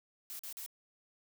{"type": "noise bursts", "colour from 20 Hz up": "blue", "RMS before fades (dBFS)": -44, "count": 3, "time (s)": [0.3, 0.662], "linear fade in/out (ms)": 0, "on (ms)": 92, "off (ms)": 43, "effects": []}